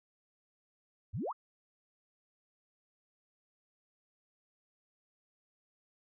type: exponential sweep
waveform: sine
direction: up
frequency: 77.78 to 1377 Hz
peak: -34 dBFS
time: 1.13-1.33 s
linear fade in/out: 20 ms
effects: none